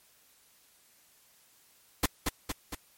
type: noise with echo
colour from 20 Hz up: pink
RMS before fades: -25 dBFS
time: 2.03-2.06 s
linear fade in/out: 5 ms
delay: 230 ms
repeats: 3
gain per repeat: -4 dB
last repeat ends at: 2.75 s
effects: white hiss -63 dBFS RMS until 2.97 s + MP3 64 kbps

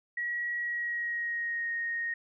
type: tone with pitch glide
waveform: sine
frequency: 1915 to 1862.6 Hz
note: A#6 to A#6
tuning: +46 to -2 cents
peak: -30 dBFS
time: 0.17-2.14 s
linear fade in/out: 5 ms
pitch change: -48 cents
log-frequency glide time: 0.56-1.72 s
effects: none

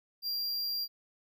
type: tone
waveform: square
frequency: 4758 Hz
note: D8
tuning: 22 cents sharp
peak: -32 dBFS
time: 0.22-0.88 s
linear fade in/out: 50 ms
effects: none

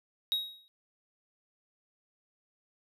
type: tone with exponential decay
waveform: triangle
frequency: 3792 Hz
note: A#7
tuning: 29 cents sharp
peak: -23 dBFS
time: 0.32-0.68 s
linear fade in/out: 0 ms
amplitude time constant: 78 ms
effects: none

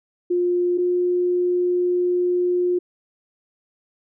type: tone pair in turn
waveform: sine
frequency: 354.1 / 356.8 Hz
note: F4 / F4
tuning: +24 / +37 cents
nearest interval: unison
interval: 13 cents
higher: second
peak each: -17 dBFS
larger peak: neither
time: 0.3-0.78 / 0.78-2.79 s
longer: second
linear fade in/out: 10 ms
effects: none

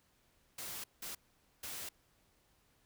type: noise bursts at uneven times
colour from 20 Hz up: white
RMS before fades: -44 dBFS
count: 3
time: 0.58-0.84 / 1.02-1.15 / 1.63-1.89 s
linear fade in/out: 5 ms
effects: pink hiss -72 dBFS RMS until 2.85 s

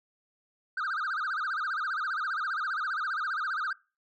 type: tone with vibrato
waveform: sine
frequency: 1388 Hz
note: F6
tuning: 11 cents flat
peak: -26 dBFS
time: 0.77-3.73 s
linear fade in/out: 5 ms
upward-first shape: sine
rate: 15 Hz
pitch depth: 240 cents each way
effects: noise-tail reverb RT60 0.3 s tail -23 dB re dry + tanh soft clip ceiling -28 dBFS

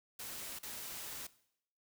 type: noise with dropouts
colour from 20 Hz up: white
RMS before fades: -45 dBFS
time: 0.19-1.27 s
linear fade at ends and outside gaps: 5 ms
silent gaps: 0.589-0.63 s
effects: noise-tail reverb RT60 0.7 s tail -18 dB re dry

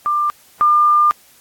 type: tone pair in turn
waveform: sine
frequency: 1191 / 1200.7 Hz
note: D6 / D6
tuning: +24 / +38 cents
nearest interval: unison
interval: 14 cents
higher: second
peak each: -14 / -9 dBFS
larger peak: second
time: 0.06-0.3 / 0.61-1.11 s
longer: second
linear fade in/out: 0 ms
effects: white hiss -49 dBFS RMS until 1.4 s + AAC 64 kbps

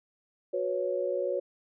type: chord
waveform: sine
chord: F# suspended fourth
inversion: none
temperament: equal with one note detuned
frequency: 367 / 493.9 / 554.4 Hz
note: F#4 / B4 / C#5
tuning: -14 / 0 / 0 cents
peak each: -33 / -33 / -30 dBFS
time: 0.53-1.4 s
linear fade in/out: 10 ms
effects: none

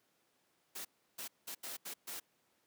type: noise bursts at uneven times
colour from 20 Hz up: white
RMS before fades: -44 dBFS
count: 6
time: 0.75-0.85 / 1.18-1.28 / 1.47-1.55 / 1.63-1.77 / 1.85-1.94 / 2.07-2.2 s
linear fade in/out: 10 ms
effects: pink hiss -75 dBFS RMS until 2.66 s + high-pass 200 Hz 12 dB/octave

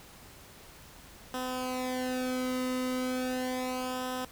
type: tone with flanger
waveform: sawtooth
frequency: 254.5 Hz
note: C4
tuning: 48 cents flat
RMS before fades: -33 dBFS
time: 1.34-4.25 s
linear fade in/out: 2 ms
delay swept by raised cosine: 0.45 to 1.22 ms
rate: 0.36 Hz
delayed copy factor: -0.8
effects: pink hiss -52 dBFS RMS until 4.31 s

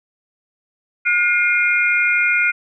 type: tone cluster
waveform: sine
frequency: 1438 / 2124 / 2429 Hz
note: F#6 / C7 / D#7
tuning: -50 / +25 / -42 cents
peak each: -18 dBFS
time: 1.05-2.52 s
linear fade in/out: 20 ms
effects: none

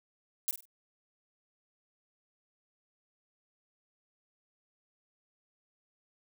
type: noise with echo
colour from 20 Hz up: violet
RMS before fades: -30 dBFS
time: 0.48-0.51 s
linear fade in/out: 0 ms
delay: 48 ms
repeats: 3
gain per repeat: -11 dB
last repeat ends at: 0.654 s
effects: none

